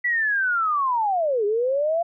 sine linear two-way sweep, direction down then up, 1975.5 to 400 to 693 Hz, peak -19 dBFS, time 0.04-2.03 s, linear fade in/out 10 ms, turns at 1.45 s, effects none

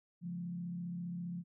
sine tone with frequency modulation, 174.61 Hz, F3, in tune, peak -38 dBFS, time 0.21-1.44 s, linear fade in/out 50 ms, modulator 35 Hz, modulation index 0.51, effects none

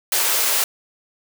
white high-pass noise, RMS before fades -19 dBFS, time 0.12-0.64 s, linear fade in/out 2 ms, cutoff 380 Hz, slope 24 dB/octave, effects none

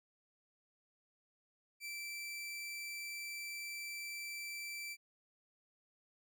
sawtooth tone, 2334 Hz, D7, 11 cents flat, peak -39 dBFS, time 1.8-4.97 s, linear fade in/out 50 ms, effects none

